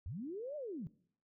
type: linear two-way sweep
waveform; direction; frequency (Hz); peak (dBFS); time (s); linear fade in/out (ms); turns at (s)
sine; up then down; 66.2 to 616 to 138.4; -40; 0.06-0.87; 0; 0.56
effects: noise-tail reverb RT60 0.6 s tail -21 dB re dry